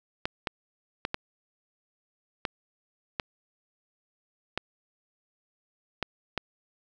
clicks, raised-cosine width 0.3 ms, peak -12 dBFS, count 9, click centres 0.255 / 0.472 / 1.051 / 1.144 / 2.452 / 3.198 / 4.576 / 6.027 / 6.377 s, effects none

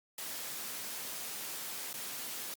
white noise with dropouts, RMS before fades -41 dBFS, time 0.18-2.54 s, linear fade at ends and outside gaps 2 ms, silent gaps 1.93-1.94 s, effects high-pass 150 Hz 12 dB/octave + Opus 48 kbps

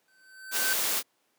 square tone with exponential growth, 1537 Hz, G6, 35 cents flat, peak -26 dBFS, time 0.08-0.73 s, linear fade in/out 1 ms, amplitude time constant 140 ms
white noise, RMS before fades -28 dBFS, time 0.51-1.03 s, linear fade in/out 50 ms
effects pink hiss -71 dBFS RMS until 1.38 s + high-pass 300 Hz 12 dB/octave

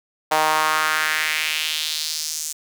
sawtooth tone with high-pass filter sweep, 155.56 Hz, D#3, in tune, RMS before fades -22 dBFS, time 0.31-2.53 s, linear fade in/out 10 ms, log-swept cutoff 760 to 7100 Hz, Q 2.4, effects none

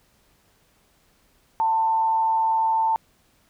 sine tone with frequency modulation, 893 Hz, A5, 25 cents sharp, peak -18 dBFS, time 1.6-2.96 s, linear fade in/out 0 ms, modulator 152 Hz, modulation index 0.22, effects pink hiss -62 dBFS RMS until 3.49 s

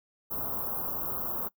white band-stop noise, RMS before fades -33 dBFS, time 0.3-1.49 s, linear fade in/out 20 ms, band 1300 to 13000 Hz, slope 48 dB/octave, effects noise-tail reverb RT60 0.1 s tail -22 dB re dry

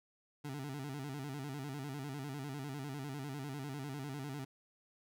25% pulse tone with vibrato, 139.5 Hz, C#3, 11 cents sharp, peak -37 dBFS, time 0.44-4.45 s, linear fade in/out 10 ms, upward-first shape square, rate 10 Hz, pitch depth 93 cents each way, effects none

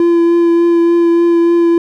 triangle tone with vibrato, 340.1 Hz, F4, 46 cents flat, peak -5 dBFS, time 0-1.78 s, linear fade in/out 2 ms, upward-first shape triangle, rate 3.4 Hz, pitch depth 15 cents each way, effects none

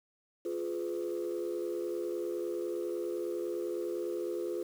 sine chord, F diminished, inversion none, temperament just, 349.2 / 419.1 / 502.9 Hz, F4 / Ab4 / Cb5, 0 / +16 / +31 cents, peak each -34 / -37 / -38 dBFS, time 0.45-4.63 s, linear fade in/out 5 ms, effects tanh soft clip ceiling -27 dBFS + 9-bit

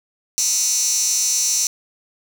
15% pulse tone with high-pass filter, 247.8 Hz, B3, 6 cents sharp, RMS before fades -19 dBFS, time 0.38-1.67 s, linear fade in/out 0 ms, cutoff 6200 Hz, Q 5.2, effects none

